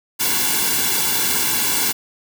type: noise with comb filter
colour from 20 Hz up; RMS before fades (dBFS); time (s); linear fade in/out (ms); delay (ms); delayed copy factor
white; -19; 0.19-1.93; 20; 1.6; -0.9
effects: none